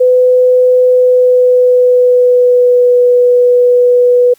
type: tone with pitch glide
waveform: sine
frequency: 503 to 491.8 Hz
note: B4 to B4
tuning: +32 to -7 cents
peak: -4 dBFS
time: 0-4.34 s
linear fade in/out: 10 ms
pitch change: -39 cents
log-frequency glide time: 0.84-2.96 s
effects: white hiss -49 dBFS RMS until 4.38 s